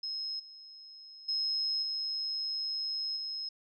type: tone with level steps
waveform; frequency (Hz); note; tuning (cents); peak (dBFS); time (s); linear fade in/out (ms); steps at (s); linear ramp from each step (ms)
sine; 5150; E8; -41; -34 / -48 / -29 / -32 / -35; 0.03-3.49; 5; 0.39 / 1.28 / 1.82 / 3.16; 10
effects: none